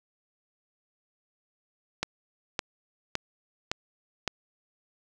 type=click train; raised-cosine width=0.2 ms; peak=-10 dBFS; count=5; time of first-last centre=2.03-4.277 s; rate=1.78 Hz; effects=none